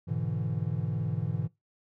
triangle chord, E dominant seventh, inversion first, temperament equal, 103.83 / 123.47 / 146.83 / 164.81 Hz, G#2 / B2 / D3 / E3, 0 / 0 / 0 / 0 cents, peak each -32 dBFS, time 0.07-1.48 s, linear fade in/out 20 ms, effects noise-tail reverb RT60 0.2 s tail -22 dB re dry

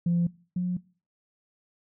sine tone pair in turn, 172.2 / 179.48 Hz, F3 / F3, -24 / +48 cents, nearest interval minor second, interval 72 cents, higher second, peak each -20 / -24 dBFS, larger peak first, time 0.06-0.27 / 0.56-0.77 s, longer neither, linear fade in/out 5 ms, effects noise-tail reverb RT60 0.4 s tail -22 dB re dry + tanh soft clip ceiling -18 dBFS

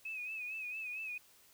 sine tone with vibrato, 2543 Hz, D#7, 37 cents sharp, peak -39 dBFS, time 0.05-1.18 s, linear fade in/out 5 ms, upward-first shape sine, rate 4.4 Hz, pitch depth 69 cents each way, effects white hiss -64 dBFS RMS until 1.53 s

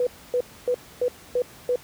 sine tone bursts, 493.9 Hz, B4, in tune, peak -19 dBFS, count 6, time 0-1.758 s, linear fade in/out 2 ms, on 68 ms, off 270 ms, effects pink hiss -47 dBFS RMS until 1.83 s + high-pass 60 Hz 12 dB/octave

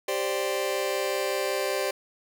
sawtooth chord, G suspended fourth, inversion none, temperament just, 392 / 522.7 / 588 Hz, G4 / C5 / D5, 0 / -2 / +2 cents, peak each -26 dBFS, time 0.08-1.91 s, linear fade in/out 5 ms, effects none

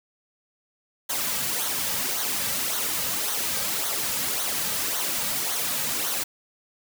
white noise with flanger, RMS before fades -27 dBFS, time 1.09-6.24 s, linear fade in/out 10 ms, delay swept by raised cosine 0.39 to 2.89 ms, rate 1.8 Hz, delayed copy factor -0.6, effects none

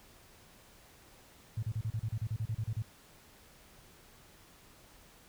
sine tone bursts, 110 Hz, A2, in tune, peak -31 dBFS, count 14, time 1.57-2.823 s, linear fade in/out 5 ms, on 57 ms, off 35 ms, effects pink hiss -59 dBFS RMS until 5.28 s

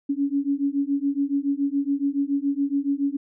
sine beating tone pair, 277.2 / 284.3 Hz, C#4 / C#4, 0 / +44 cents, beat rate 7.1 Hz, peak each -24 dBFS, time 0.09-3.17 s, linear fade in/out 10 ms, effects none

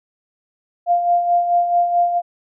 sine tone with tremolo, 698.5 Hz, F5, in tune, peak -11 dBFS, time 0.86-2.22 s, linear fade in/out 50 ms, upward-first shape sine, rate 4.6 Hz, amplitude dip 55%, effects none

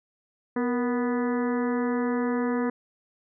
harmonic tone with a mistuned harmonic, 246.7 Hz, B3, 2 cents flat, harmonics 1 / 2 / 3 / 4 / 5 / 6 / 7 / 8, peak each -25 / -29 / -39 / -36 / -39 / -43 / -40 / -44 dBFS, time 0.56-2.7 s, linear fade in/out 5 ms, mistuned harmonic 2, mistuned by -65 cents, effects none

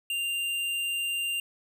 sine tone with tanh clipping, 2788 Hz, F7, 4 cents flat, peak -29 dBFS, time 0.1-1.4 s, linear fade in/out 2 ms, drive 16 dB, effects none

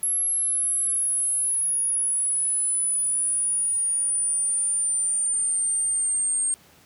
sine exponential sweep, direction down, 11200 to 8550 Hz, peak -21 dBFS, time 0.03-6.54 s, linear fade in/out 0 ms, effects pink hiss -54 dBFS RMS until 6.85 s + high-pass 80 Hz 12 dB/octave

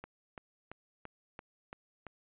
click train, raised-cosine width 0.5 ms, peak -29 dBFS, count 7, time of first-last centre 0.04-2.067 s, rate 2.96 Hz, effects resampled to 8000 Hz

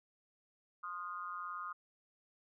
sine tone with amplitude modulation, 1235 Hz, D#6, 13 cents flat, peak -36 dBFS, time 0.83-1.73 s, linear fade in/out 10 ms, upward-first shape sine, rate 182 Hz, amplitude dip 95%, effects none

